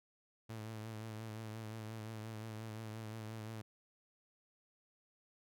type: tone with vibrato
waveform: sawtooth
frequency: 110 Hz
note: A2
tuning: in tune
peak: -40 dBFS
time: 0.49-3.62 s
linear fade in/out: 10 ms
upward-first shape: triangle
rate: 5.7 Hz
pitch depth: 49 cents each way
effects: none